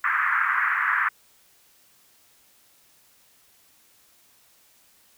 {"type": "band-pass noise", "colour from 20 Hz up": "white", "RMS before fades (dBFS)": -23, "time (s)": [0.04, 1.09], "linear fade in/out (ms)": 5, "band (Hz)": [1100, 1900], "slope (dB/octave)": 48, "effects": ["white hiss -59 dBFS RMS until 5.17 s"]}